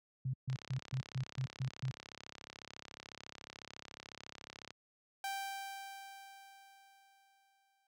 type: tone bursts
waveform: sine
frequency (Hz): 130.5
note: C3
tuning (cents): -4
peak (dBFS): -33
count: 8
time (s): 0.25-1.91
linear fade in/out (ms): 5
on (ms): 85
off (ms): 140
type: click train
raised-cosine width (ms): 0.2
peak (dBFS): -30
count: 144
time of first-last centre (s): 0.5-4.706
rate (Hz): 34
type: tone with exponential decay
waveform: sawtooth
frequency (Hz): 784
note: G5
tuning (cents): 0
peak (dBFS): -33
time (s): 5.24-7.87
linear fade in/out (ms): 2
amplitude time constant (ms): 570
effects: high-pass 80 Hz 12 dB/octave